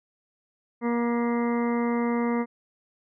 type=harmonic tone with a mistuned harmonic; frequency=237 Hz; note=A#3; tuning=29 cents sharp; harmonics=1 / 2 / 3 / 4 / 5 / 6 / 7 / 8 / 9; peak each=-24 / -29 / -38 / -34 / -37 / -47 / -48 / -43 / -40 dBFS; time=0.81-2.46 s; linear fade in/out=50 ms; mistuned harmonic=9; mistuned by=-46 cents; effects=none